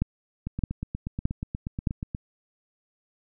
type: two click trains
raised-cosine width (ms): 5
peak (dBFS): -18 / -11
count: 15 / 4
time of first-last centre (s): 0.47-2.149 / 0.02-1.872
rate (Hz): 8.34 / 1.62
effects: none